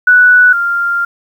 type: tone pair in turn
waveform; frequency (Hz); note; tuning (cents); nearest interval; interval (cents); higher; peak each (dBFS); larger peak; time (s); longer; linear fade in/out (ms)
sine; 1480 / 1393.8; F#6 / F6; 0 / -4; minor second; 104; first; -3 / -11; first; 0.07-0.53 / 0.53-1.05; second; 5
effects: 7-bit